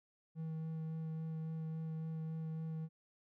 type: tone with vibrato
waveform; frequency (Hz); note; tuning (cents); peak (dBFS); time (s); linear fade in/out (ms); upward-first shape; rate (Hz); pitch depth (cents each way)
triangle; 160; D#3; +49; -37; 0.35-2.89; 50; sine; 3.6; 10
effects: none